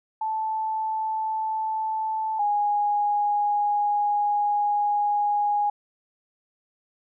sine tone pair in turn, 876 / 825.9 Hz, A5 / G#5, -8 / -10 cents, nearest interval minor second, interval 102 cents, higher first, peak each -24 / -20 dBFS, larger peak second, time 0.21-2.39 / 2.39-5.7 s, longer second, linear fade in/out 5 ms, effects none

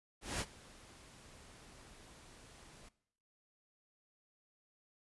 pink noise with ADSR envelope, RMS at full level -36 dBFS, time 0.21-2.89 s, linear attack 190 ms, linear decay 51 ms, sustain -22 dB, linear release 8 ms, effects noise-tail reverb RT60 0.7 s tail -20 dB re dry + resampled to 24000 Hz

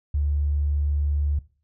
triangle tone with tanh clipping, 72.8 Hz, D2, 15 cents flat, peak -20 dBFS, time 0.14-1.39 s, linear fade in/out 5 ms, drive 3 dB, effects noise-tail reverb RT60 0.4 s tail -18 dB re dry

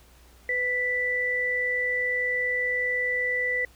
sine tone pair together, 500.6 / 1975.5 Hz, B4 / B6, +23 / 0 cents, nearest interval 2 octaves, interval 2377 cents, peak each -32 / -24 dBFS, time 0.49-3.65 s, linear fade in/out 2 ms, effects added 60 Hz sine -54 dBFS peak until 3.75 s + pink hiss -57 dBFS RMS until 3.75 s

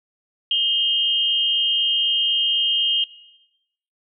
sine tone pair together, 2862 / 3172 Hz, F7 / G7, +42 / +20 cents, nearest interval major second, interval 178 cents, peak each -21 / -18 dBFS, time 0.51-3.04 s, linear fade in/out 2 ms, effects noise-tail reverb RT60 0.9 s tail -17 dB re dry

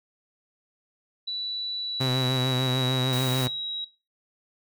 sine tone with pitch glide, 3951 to 3847 Hz, B7 to B7, 0 to -46 cents, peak -28 dBFS, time 1.27-3.85 s, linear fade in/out 10 ms, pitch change -46 cents, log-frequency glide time 1.76-3.19 s
sawtooth tone with vibrato, 128.9 Hz, C3, 26 cents flat, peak -20 dBFS, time 2-3.48 s, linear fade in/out 10 ms, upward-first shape sine, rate 6.7 Hz, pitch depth 39 cents each way
white noise, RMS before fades -37 dBFS, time 3.13-3.46 s, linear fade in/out 0 ms
effects noise-tail reverb RT60 0.3 s tail -19 dB re dry

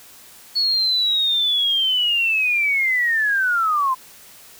sine linear sweep, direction down, 4405 to 1011 Hz, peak -16 dBFS, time 0.55-3.95 s, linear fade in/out 20 ms, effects white hiss -45 dBFS RMS until 4.59 s

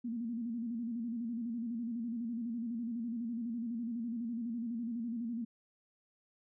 sine tone with vibrato, 233.1 Hz, A#3, in tune, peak -35 dBFS, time 0.04-5.45 s, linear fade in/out 10 ms, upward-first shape square, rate 12 Hz, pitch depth 66 cents each way, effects none

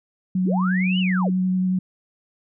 sine tone with vibrato, 185 Hz, F#3, in tune, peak -18 dBFS, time 0.35-1.79 s, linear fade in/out 5 ms, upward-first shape sine, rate 11 Hz, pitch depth 12 cents each way
sine linear two-way sweep, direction up then down, 116.54 to 3022 to 116.54 Hz, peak -25 dBFS, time 0.43-1.32 s, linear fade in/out 50 ms, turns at 0.99 s
effects none

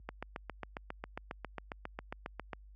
click train, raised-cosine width 0.5 ms, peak -24 dBFS, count 19, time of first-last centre 0.09-2.532 s, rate 7.37 Hz, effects added 50 Hz sine -40 dBFS peak until 2.75 s + high-pass 100 Hz 12 dB/octave

